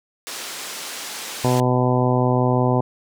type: band-pass noise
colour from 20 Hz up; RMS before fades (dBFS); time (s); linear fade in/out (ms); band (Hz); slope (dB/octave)
white; -32; 0.27-1.6; 0; 260 to 7800; 12
type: harmonic tone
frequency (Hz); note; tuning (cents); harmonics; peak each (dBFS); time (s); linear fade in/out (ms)
125.5; B2; +28; 1 / 2 / 3 / 4 / 5 / 6 / 7 / 8; -19 / -22 / -24 / -25 / -26 / -27 / -27 / -28; 1.44-2.81; 5
effects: none